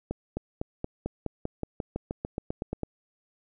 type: accelerating click train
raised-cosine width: 2 ms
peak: -17 dBFS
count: 17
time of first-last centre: 0.11-2.833 s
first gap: 260 ms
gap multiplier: 0.94
effects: none